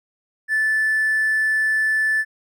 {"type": "tone with hard clipping", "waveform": "triangle", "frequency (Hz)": 1751, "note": "A6", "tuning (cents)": -9, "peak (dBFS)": -17, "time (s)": [0.48, 2.25], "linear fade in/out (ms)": 50, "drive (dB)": 4, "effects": []}